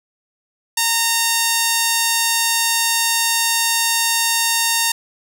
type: tone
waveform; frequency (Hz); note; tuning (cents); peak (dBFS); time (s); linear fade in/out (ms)
5% pulse; 920; A#5; -23; -3; 0.77-4.92; 5
effects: none